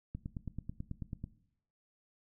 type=click train; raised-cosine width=5 ms; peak=-27 dBFS; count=11; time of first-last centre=0.15-1.241 s; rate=9.17 Hz; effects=noise-tail reverb RT60 0.7 s tail -17 dB re dry